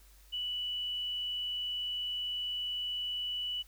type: tone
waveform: sine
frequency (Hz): 2960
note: F#7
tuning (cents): 0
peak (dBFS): -33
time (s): 0.32-3.63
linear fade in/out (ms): 20
effects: added 50 Hz sine -57 dBFS peak until 3.67 s + white hiss -63 dBFS RMS until 3.67 s